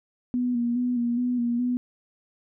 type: tone with vibrato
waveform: sine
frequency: 242.4 Hz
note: B3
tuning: 32 cents flat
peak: -22 dBFS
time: 0.34-1.77 s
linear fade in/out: 0 ms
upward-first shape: square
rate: 2.4 Hz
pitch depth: 33 cents each way
effects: none